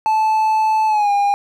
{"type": "tone with pitch glide", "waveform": "triangle", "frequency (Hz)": [872, 808.9], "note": ["A5", "G#5"], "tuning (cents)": [-16, -46], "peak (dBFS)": -11, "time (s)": [0.06, 1.34], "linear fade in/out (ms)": 0, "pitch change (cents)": -130, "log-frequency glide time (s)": [0.87, 1.11], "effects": []}